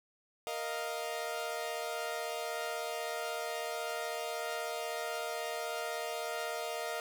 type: chord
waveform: sawtooth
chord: Bb suspended fourth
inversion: none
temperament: equal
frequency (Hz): 466.2 / 622.3 / 698.5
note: Bb4 / Eb5 / F5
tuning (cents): 0 / 0 / 0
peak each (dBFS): -37 / -36 / -36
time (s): 0.47-7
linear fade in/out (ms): 0
effects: none